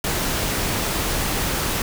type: noise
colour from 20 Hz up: pink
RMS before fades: -23 dBFS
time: 0.04-1.82 s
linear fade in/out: 2 ms
effects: none